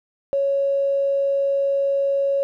triangle tone with tanh clipping, 554.4 Hz, C#5, in tune, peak -17 dBFS, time 0.33-2.43 s, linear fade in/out 0 ms, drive 3 dB, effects none

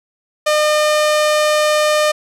sawtooth tone, 606 Hz, D#5, 46 cents flat, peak -8 dBFS, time 0.46-2.12 s, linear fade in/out 10 ms, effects low-pass 10000 Hz 12 dB/octave

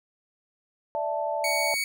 sine chord, D suspended second, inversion none, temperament equal, 587.3 / 659.3 / 880 Hz, D5 / E5 / A5, 0 / 0 / 0 cents, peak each -30 dBFS, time 0.95-1.74 s, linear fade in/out 0 ms
sawtooth tone, 2237 Hz, C#7, 15 cents sharp, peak -22 dBFS, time 1.44-1.84 s, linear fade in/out 2 ms
effects none

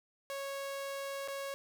sawtooth tone with dropouts, 552 Hz, C#5, 7 cents flat, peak -34 dBFS, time 0.3-1.54 s, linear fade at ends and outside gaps 0 ms, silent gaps 1.277-1.283 s, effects none

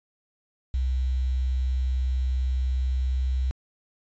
sine tone with quantisation, 64.3 Hz, C2, 30 cents flat, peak -22 dBFS, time 0.74-3.51 s, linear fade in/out 0 ms, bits 8, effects resampled to 16000 Hz

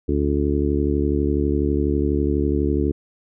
harmonic tone, 72.1 Hz, D2, 31 cents flat, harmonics 1 / 2 / 3 / 4 / 5 / 6, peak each -22 / -28 / -28 / -23 / -24 / -27 dBFS, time 0.08-2.92 s, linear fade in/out 10 ms, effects none

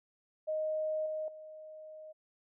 sine tone with level steps, 622.3 Hz, D#5, in tune, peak -31 / -34 / -46 dBFS, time 0.47-2.13 s, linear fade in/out 20 ms, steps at 1.06 / 1.28 s, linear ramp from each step 2 ms, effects none

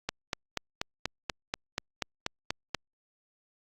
click train, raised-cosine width 0.2 ms, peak -12 dBFS, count 12, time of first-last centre 0.09-2.747 s, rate 4.14 Hz, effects Opus 48 kbps

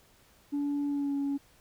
sine tone with pitch glide, 286.8 to 280.4 Hz, D4 to C#4, -41 to +20 cents, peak -26 dBFS, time 0.52-1.38 s, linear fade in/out 20 ms, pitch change -39 cents, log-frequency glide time 0.87-1.15 s, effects tanh soft clip ceiling -26 dBFS + pink hiss -62 dBFS RMS until 1.6 s

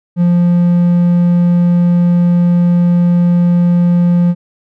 triangle tone, 174.61 Hz, F3, in tune, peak -5 dBFS, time 0.16-4.35 s, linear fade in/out 50 ms, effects none

